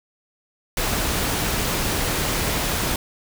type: noise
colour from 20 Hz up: pink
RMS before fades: -23 dBFS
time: 0.77-2.96 s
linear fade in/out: 2 ms
effects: none